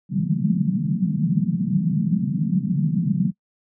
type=band-pass noise; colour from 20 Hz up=white; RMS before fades=-21 dBFS; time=0.09-3.32 s; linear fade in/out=50 ms; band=150 to 200 Hz; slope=48 dB/octave; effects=noise-tail reverb RT60 0.1 s tail -24 dB re dry